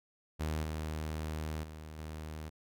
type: tone with level steps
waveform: sawtooth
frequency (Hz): 77.78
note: D#2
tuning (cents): 0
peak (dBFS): -29 / -32 / -41 / -37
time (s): 0.39-2.5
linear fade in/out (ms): 20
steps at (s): 0.63 / 1.63 / 1.98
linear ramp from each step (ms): 5
effects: none